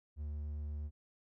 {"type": "tone", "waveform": "triangle", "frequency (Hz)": 74.3, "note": "D2", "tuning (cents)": 21, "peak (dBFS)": -36, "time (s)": [0.16, 0.91], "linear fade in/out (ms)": 50, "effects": []}